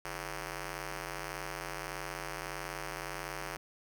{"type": "ring-modulated tone", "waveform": "5% pulse", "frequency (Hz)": 185.2, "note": "F#3", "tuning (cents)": 2, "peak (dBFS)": -24, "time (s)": [0.05, 3.57], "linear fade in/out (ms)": 0, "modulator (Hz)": 226, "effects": []}